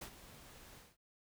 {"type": "noise with ADSR envelope", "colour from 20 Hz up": "pink", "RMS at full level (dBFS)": -45, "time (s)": [0.01, 0.97], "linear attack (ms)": 8, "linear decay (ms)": 79, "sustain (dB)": -12, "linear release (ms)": 200, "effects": []}